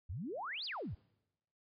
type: exponential two-way sweep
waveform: sine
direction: up then down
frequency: 71.6 to 5070 to 71.6 Hz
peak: -39 dBFS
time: 0.09-0.95 s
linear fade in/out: 10 ms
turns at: 0.65 s
effects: noise-tail reverb RT60 1.0 s tail -26 dB re dry